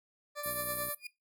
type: tone with tremolo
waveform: 20% pulse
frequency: 587.3 Hz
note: D5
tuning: in tune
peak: -29 dBFS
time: 0.35-0.95 s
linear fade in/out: 50 ms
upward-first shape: triangle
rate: 9.1 Hz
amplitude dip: 65%
type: band-pass noise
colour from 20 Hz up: white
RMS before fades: -39 dBFS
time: 0.43-0.95 s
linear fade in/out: 5 ms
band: 9400 to 15000 Hz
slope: 96 dB/octave
type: click train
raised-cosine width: 3 ms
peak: -36 dBFS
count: 27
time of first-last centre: 0.46-0.885 s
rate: 61.2 Hz
type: tone with exponential growth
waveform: 35% pulse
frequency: 2437 Hz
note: D#7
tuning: 37 cents flat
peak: -34 dBFS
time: 0.97-1.07 s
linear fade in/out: 5 ms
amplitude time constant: 21 ms
effects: noise-tail reverb RT60 0.2 s tail -19 dB re dry + high-pass 80 Hz 12 dB/octave

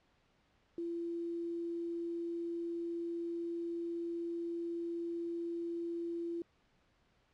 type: tone with quantisation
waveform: sine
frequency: 339.5 Hz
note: F4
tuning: 49 cents flat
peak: -36 dBFS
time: 0.78-6.42 s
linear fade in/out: 2 ms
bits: 10
effects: pink hiss -72 dBFS RMS until 7.33 s + low-pass 4000 Hz 12 dB/octave

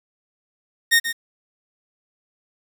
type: tone with echo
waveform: sawtooth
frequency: 1847 Hz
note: A#6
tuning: 16 cents flat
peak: -9 dBFS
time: 0.91-1 s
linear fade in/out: 20 ms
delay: 130 ms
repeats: 1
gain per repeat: -10 dB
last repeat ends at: 1.13 s
effects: 7-bit

